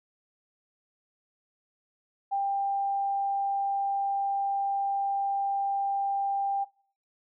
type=tone; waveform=sine; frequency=793 Hz; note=G5; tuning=20 cents sharp; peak=-25 dBFS; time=2.31-6.65 s; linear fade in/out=20 ms; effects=noise-tail reverb RT60 0.5 s tail -22 dB re dry